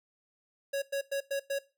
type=tone bursts; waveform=square; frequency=554.4 Hz; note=C#5; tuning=in tune; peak=-30 dBFS; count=5; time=0.73-1.59 s; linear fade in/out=10 ms; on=92 ms; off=100 ms; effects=noise-tail reverb RT60 0.3 s tail -19 dB re dry